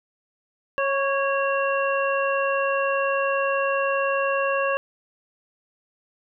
harmonic tone with a mistuned harmonic, 549 Hz, C#5, 17 cents flat, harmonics 1 / 2 / 3 / 5, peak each -23 / -26 / -28 / -30 dBFS, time 0.78-4.77 s, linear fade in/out 0 ms, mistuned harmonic 2, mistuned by +25 cents, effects none

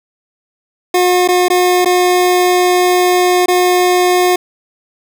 25% pulse tone with dropouts, 360.3 Hz, F#4, 46 cents flat, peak -5 dBFS, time 0.94-4.36 s, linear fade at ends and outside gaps 5 ms, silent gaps 1.277-1.286 / 1.484-1.501 / 1.848-1.857 / 3.46-3.482 s, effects none

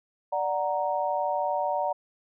sine chord, D augmented, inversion none, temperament equal, 587.3 / 740 / 932.3 Hz, D5 / F#5 / A#5, 0 / 0 / 0 cents, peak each -29 dBFS, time 0.32-1.93 s, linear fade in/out 10 ms, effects none

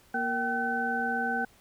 sine tone cluster, 237 / 464 / 773 / 1517 Hz, A#3 / A#4 / G5 / F#6, +29 / -8 / -24 / +43 cents, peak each -34 / -37 / -31 / -30 dBFS, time 0.14-1.45 s, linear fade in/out 5 ms, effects pink hiss -60 dBFS RMS until 1.6 s

